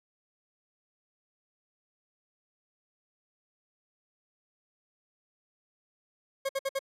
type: tone bursts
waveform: 40% pulse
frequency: 543 Hz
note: C#5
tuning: 36 cents flat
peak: -27 dBFS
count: 4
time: 6.45-6.792 s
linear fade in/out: 10 ms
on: 42 ms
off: 58 ms
effects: resampled to 32000 Hz + 9-bit